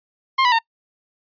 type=tone with pitch steps; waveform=sawtooth; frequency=1061 / 984.2 / 913 Hz; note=C6 / B5 / A#5; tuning=+24 / -6 / -36 cents; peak=-10 dBFS; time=0.38-0.59 s; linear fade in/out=10 ms; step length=70 ms; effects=noise-tail reverb RT60 0.1 s tail -26 dB re dry + resampled to 11025 Hz